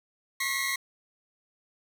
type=tone cluster; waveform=sawtooth; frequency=1087 / 1934 / 2064 / 2152 Hz; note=C#6 / B6 / C7 / C7; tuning=-34 / -37 / -24 / +48 cents; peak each=-32 / -28 / -32 / -29 dBFS; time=0.4-0.76 s; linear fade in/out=5 ms; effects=none